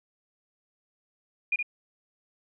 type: tone with echo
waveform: sine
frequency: 2433 Hz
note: D#7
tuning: 39 cents flat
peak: -22 dBFS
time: 1.52-1.56 s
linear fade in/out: 5 ms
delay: 68 ms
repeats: 1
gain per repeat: -5 dB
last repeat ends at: 1.628 s
effects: none